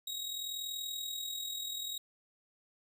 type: tone with amplitude modulation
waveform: sawtooth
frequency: 3800 Hz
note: A#7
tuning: 33 cents sharp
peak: -32 dBFS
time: 0.07-1.98 s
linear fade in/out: 5 ms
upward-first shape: sine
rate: 40.6 Hz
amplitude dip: 50%
effects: none